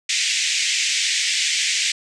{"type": "band-pass noise", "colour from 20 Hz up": "pink", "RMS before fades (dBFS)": -21, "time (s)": [0.09, 1.92], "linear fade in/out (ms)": 5, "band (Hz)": [2000, 8000], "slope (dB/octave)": 48, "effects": []}